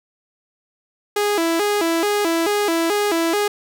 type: tone with vibrato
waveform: sawtooth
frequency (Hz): 370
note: F#4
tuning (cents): 0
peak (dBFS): -13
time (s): 1.16-3.48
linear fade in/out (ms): 5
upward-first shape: square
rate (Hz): 2.3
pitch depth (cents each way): 190
effects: none